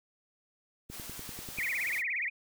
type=noise; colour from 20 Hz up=white; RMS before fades=-44 dBFS; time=0.89-2.03 s; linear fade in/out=50 ms
type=click train; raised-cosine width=3 ms; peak=-31 dBFS; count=8; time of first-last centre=0.9-1.586 s; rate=10.2 Hz
type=tone with vibrato; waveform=sine; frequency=2141 Hz; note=C7; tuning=39 cents sharp; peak=-30 dBFS; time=1.57-2.3 s; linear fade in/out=20 ms; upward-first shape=triangle; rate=17 Hz; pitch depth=290 cents each way
effects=none